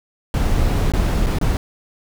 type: noise with dropouts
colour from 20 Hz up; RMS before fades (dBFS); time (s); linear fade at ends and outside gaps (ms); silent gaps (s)
brown; -17; 0.34-1.57; 1; 0.92-0.936 / 1.262-1.267 / 1.386-1.413
effects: none